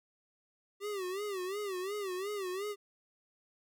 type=tone with vibrato; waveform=square; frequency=389.5 Hz; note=G4; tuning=11 cents flat; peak=-36 dBFS; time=0.8-2.76 s; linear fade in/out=50 ms; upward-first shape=sine; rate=2.8 Hz; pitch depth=130 cents each way; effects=none